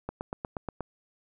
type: click train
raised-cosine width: 1 ms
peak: -19 dBFS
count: 7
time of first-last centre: 0.09-0.807 s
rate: 8.37 Hz
effects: none